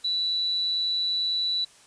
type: tone with amplitude modulation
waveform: sine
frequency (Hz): 3951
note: B7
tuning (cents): 0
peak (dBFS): -22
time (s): 0.04-1.65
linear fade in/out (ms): 10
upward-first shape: sine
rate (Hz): 169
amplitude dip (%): 30
effects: white hiss -54 dBFS RMS until 1.86 s + resampled to 22050 Hz